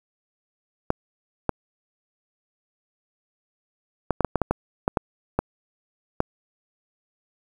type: clicks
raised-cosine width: 1 ms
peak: -6 dBFS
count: 12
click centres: 0.904 / 1.493 / 4.107 / 4.207 / 4.247 / 4.357 / 4.417 / 4.51 / 4.879 / 4.972 / 5.39 / 6.204 s
effects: 7-bit